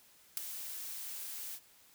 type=noise with ADSR envelope; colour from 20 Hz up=blue; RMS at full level=-31 dBFS; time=0.37-1.6 s; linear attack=3 ms; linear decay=9 ms; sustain=-12 dB; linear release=61 ms; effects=white hiss -63 dBFS RMS until 1.94 s